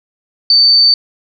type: tone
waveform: sine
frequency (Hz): 4562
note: C#8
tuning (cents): +49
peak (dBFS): -5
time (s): 0.5-0.94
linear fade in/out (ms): 2
effects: none